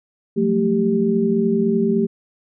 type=tone cluster; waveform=sine; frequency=178.4 / 192 / 221.9 / 392.4 Hz; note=F3 / G3 / A3 / G4; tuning=+37 / -36 / +15 / +2 cents; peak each=-24 / -27 / -18 / -19 dBFS; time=0.36-2.07 s; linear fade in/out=20 ms; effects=none